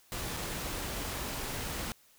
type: noise with dropouts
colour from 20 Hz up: pink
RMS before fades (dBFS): -37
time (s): 0.12-1.92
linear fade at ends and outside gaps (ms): 0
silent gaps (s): 0.367-0.371
effects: white hiss -63 dBFS RMS until 2.18 s